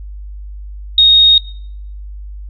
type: tone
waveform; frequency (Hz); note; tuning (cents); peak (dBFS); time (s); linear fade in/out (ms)
sine; 3729; A#7; 0; -4; 0.98-1.38; 2
effects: noise-tail reverb RT60 0.7 s tail -23 dB re dry + added 50 Hz sine -26 dBFS peak until 2.49 s